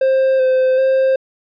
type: tone with vibrato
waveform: triangle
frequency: 523.3 Hz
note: C5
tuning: in tune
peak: -9 dBFS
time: 0.01-1.16 s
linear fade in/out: 5 ms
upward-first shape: square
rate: 1.3 Hz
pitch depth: 18 cents each way
effects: resampled to 11025 Hz